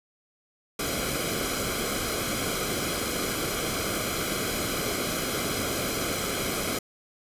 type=noise with comb filter; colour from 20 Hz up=pink; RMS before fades=-29 dBFS; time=0.79-6.79 s; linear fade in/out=5 ms; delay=1.1 ms; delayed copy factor=-0.7; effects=resampled to 32000 Hz